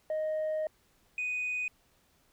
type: tone pair in turn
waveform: sine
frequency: 622.3 / 2489 Hz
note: D#5 / D#7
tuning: 0 / 0 cents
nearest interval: 2 octaves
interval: 2400 cents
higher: second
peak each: -27 / -29 dBFS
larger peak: first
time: 0.1-0.67 / 1.18-1.68 s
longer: first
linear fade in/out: 2 ms
effects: tanh soft clip ceiling -28 dBFS + pink hiss -68 dBFS RMS until 2.32 s